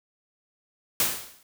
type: noise with exponential decay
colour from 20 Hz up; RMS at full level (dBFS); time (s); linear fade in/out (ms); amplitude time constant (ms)
white; -20; 1-1.43; 2; 92
effects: none